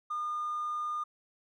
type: tone with hard clipping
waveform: sine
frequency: 1215 Hz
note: D#6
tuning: 42 cents flat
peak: -32 dBFS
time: 0.1-1.04 s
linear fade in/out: 10 ms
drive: 1 dB
effects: none